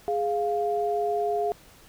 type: tone pair together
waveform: sine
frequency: 415.3 / 699.1 Hz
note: G#4 / F5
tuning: 0 / +2 cents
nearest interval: major sixth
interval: 902 cents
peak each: -26 dBFS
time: 0.08-1.52 s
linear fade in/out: 0 ms
effects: pink hiss -53 dBFS RMS until 1.88 s